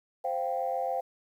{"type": "chord", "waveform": "sine", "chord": "C suspended fourth", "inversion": "none", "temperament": "just", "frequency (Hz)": [523.3, 697.7, 784.9], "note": ["C5", "F5", "G5"], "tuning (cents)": [0, -2, 2], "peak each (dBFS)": -32, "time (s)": [0.24, 1.01], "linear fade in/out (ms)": 10, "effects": ["tanh soft clip ceiling -19 dBFS", "10-bit"]}